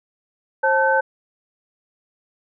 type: tone cluster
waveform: sine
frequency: 533 / 878 / 1529 Hz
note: C5 / A5 / G6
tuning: +32 / -4 / -44 cents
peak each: -19 dBFS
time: 0.63-1.01 s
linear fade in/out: 10 ms
effects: none